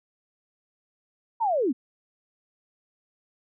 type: linear sweep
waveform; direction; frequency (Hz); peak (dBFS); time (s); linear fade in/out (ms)
sine; down; 955 to 220; -21; 1.4-1.73; 20
effects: none